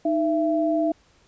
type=tone pair together; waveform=sine; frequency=310.9 / 669 Hz; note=D#4 / E5; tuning=-1 / +25 cents; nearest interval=octave + minor second; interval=1326 cents; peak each=-22 dBFS; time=0.05-0.92 s; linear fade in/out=5 ms; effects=pink hiss -59 dBFS RMS until 1.27 s + resampled to 16000 Hz